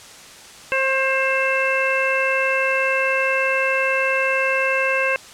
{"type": "harmonic tone with a mistuned harmonic", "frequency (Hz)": 531, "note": "C5", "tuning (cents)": 25, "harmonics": [1, 2, 3, 4, 5], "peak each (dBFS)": [-22, -26, -23, -26, -22], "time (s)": [0.72, 5.16], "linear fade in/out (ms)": 0, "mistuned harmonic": 2, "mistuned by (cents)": 15, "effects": ["white hiss -41 dBFS RMS until 5.33 s", "low-pass 8000 Hz 12 dB/octave"]}